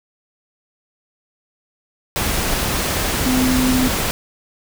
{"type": "tone in noise", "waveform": "sine", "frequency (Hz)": 255.6, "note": "C4", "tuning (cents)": -40, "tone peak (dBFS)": -15, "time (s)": [3.26, 3.88], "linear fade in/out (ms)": 0, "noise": "pink", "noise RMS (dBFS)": -20, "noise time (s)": [2.16, 4.11], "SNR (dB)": 2, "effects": []}